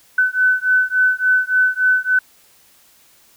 sine beating tone pair, 1507 / 1510.5 Hz, F#6 / F#6, +31 / +35 cents, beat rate 3.5 Hz, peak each -16 dBFS, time 0.18-2.19 s, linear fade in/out 5 ms, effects white hiss -52 dBFS RMS until 3.36 s

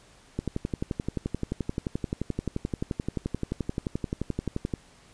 click train, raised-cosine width 3 ms, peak -15 dBFS, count 51, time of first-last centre 0.39-4.738 s, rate 11.5 Hz, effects pink hiss -56 dBFS RMS until 5.13 s + resampled to 22050 Hz

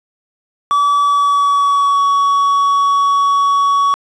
triangle tone with pitch glide, 1148 to 1125 Hz, D6 to C#6, -40 to +25 cents, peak -8 dBFS, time 0.71-3.94 s, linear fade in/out 0 ms, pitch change -35 cents, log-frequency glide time 1.02-1.98 s, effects resampled to 22050 Hz + 7-bit

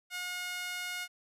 sawtooth tone with high-pass filter, 720 Hz, F#5, 47 cents flat, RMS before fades -38 dBFS, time 0.1-1.08 s, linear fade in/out 50 ms, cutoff 1800 Hz, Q 1.5, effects resampled to 32000 Hz

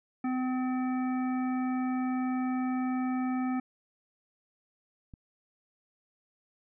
harmonic tone, 255.6 Hz, C4, 40 cents flat, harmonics 1 / 3 / 5 / 7 / 9, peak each -28 / -38 / -42 / -48 / -48 dBFS, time 0.24-3.6 s, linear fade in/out 5 ms
click, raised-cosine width 5 ms, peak -34 dBFS, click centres 5.138 s
effects none

